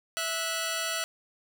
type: tone pair together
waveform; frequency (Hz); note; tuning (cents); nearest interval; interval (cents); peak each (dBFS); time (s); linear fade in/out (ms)
10% pulse; 656 / 1472.7; E5 / F#6; -9 / -9; octave + major second; 1400; -23 / -24; 0.17-1.04; 0
effects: none